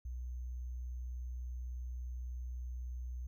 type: tone with sample-and-hold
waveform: sine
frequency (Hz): 61.74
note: B1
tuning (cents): 0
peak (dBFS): -39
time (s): 0.05-3.27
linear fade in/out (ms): 5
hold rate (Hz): 6300
effects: none